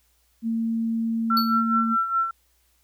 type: tone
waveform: sine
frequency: 227.2 Hz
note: A#3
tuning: 44 cents flat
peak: -22 dBFS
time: 0.42-1.97 s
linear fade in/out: 50 ms
type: tone with tremolo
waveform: sine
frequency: 1349 Hz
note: E6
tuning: 40 cents sharp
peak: -18 dBFS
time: 1.3-2.31 s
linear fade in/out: 5 ms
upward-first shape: sine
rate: 4.8 Hz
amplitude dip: 65%
type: tone with exponential decay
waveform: square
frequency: 4441 Hz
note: C#8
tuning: 2 cents sharp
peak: -21 dBFS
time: 1.37-1.61 s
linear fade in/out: 1 ms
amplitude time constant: 52 ms
effects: added 60 Hz sine -66 dBFS peak until 2.83 s + white hiss -66 dBFS RMS until 2.83 s